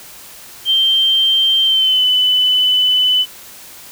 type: tone with pitch glide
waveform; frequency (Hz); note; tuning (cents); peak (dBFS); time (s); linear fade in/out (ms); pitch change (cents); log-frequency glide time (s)
sine; 3145 to 3006; G7 to F#7; +5 to +27; -10; 0.65-3.26; 50; -78; 1.63-2.05
effects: white hiss -37 dBFS RMS until 3.91 s